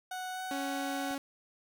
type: tone with pitch glide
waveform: 30% pulse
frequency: 740 to 747.7 Hz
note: F#5 to F#5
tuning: 0 to +18 cents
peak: -34 dBFS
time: 0.11-1.15 s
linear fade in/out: 5 ms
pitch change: +18 cents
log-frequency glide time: 0.32-0.42 s
type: tone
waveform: sawtooth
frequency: 277.2 Hz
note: C#4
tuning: in tune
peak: -31 dBFS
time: 0.51-1.18 s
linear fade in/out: 2 ms
type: click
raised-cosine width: 2 ms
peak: -39 dBFS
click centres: 1.109 s
effects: none